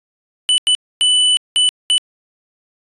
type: tone bursts at uneven times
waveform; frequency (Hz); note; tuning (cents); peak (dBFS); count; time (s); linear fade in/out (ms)
square; 2986; F#7; +15; -11; 5; 0.49-0.58 / 0.67-0.75 / 1.01-1.37 / 1.56-1.69 / 1.9-1.98; 0
effects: resampled to 24000 Hz